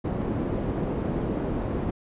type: low-pass noise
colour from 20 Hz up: white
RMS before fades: -28 dBFS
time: 0.04-1.91 s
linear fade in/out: 10 ms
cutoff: 360 Hz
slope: 12 dB/octave
effects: resampled to 8000 Hz